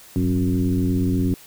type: tone with frequency modulation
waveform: sine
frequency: 185 Hz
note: F#3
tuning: in tune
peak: -17 dBFS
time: 0.16-1.34 s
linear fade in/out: 0 ms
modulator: 88.3 Hz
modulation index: 1.5
effects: white hiss -46 dBFS RMS until 1.46 s